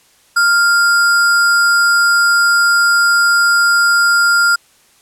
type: tone with sample-and-hold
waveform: sine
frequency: 1396.9 Hz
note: F6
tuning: in tune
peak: -8 dBFS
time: 0.36-4.56 s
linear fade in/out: 10 ms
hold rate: 6300 Hz
effects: white hiss -51 dBFS RMS until 5.01 s + low-pass 11000 Hz 12 dB/octave